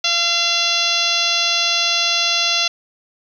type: harmonic tone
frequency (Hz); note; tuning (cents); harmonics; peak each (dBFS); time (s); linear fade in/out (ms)
685; F5; -34; 1 / 2 / 3 / 4 / 5 / 6 / 7 / 8 / 9; -29 / -27 / -29 / -21 / -21 / -22 / -24 / -27 / -26; 0.04-2.68; 5
effects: 8-bit